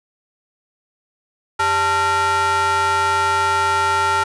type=ring-modulated tone; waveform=square; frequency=244.1 Hz; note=B3; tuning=20 cents flat; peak=-13 dBFS; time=1.59-4.24 s; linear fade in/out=10 ms; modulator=1130 Hz; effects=resampled to 24000 Hz